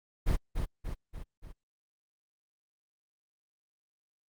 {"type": "noise with echo", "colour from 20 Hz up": "brown", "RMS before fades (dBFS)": -25, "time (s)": [0.26, 0.37], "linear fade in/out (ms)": 20, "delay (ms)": 290, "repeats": 4, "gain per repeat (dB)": -5, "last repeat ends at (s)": 1.53, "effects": ["Opus 32 kbps"]}